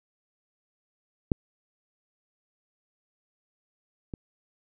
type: clicks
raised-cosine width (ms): 3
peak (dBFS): -9 / -22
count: 2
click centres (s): 1.318 / 4.138
effects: none